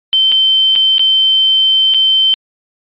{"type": "tone with dropouts", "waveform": "sine", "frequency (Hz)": 3096, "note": "G7", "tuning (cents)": -22, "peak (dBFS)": -7, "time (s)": [0.13, 2.34], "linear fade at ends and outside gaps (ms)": 0, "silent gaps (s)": [[0.318, 0.322], [0.754, 0.76], [0.982, 0.994], [1.939, 1.945]], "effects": ["resampled to 8000 Hz"]}